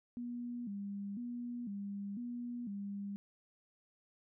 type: tone with vibrato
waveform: sine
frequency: 220 Hz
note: A3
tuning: in tune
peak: -39 dBFS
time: 0.17-3.16 s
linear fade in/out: 0 ms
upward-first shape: square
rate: 1 Hz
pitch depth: 160 cents each way
effects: none